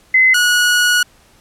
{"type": "tone pair in turn", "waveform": ["sine", "sawtooth"], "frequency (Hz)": [2045, 1458.6], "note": ["C7", "F#6"], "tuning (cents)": [-40, -25], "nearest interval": "tritone", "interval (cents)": 585, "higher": "first", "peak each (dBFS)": -7, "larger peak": "neither", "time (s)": [[0.14, 0.34], [0.34, 1.03]], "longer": "second", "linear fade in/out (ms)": 5, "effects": ["pink hiss -50 dBFS RMS until 1.4 s", "low-pass 12000 Hz 12 dB/octave"]}